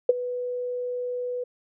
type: tone with ADSR envelope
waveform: sine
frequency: 493.9 Hz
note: B4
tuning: in tune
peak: -10 dBFS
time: 0.09-1.44 s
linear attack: 4 ms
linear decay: 22 ms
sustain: -17 dB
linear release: 8 ms
effects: none